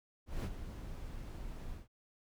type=noise with ADSR envelope; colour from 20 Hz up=brown; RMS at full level=-34 dBFS; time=0.26-1.88 s; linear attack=180 ms; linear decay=51 ms; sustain=-10 dB; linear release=150 ms; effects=none